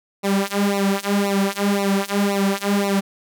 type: tone with flanger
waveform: sawtooth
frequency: 199.3 Hz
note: G3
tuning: 29 cents sharp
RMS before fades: -20 dBFS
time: 0.23-3.01 s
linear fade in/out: 20 ms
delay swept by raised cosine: 0.61 to 5.01 ms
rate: 1.9 Hz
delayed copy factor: -0.95
effects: none